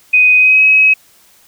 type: tone with pitch glide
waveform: sine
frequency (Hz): 2500 to 2550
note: D#7 to D#7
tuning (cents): +8 to +42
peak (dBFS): -5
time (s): 0.13-0.94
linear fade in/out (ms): 10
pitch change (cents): +34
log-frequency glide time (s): 0.37-0.62
effects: white hiss -48 dBFS RMS until 1.47 s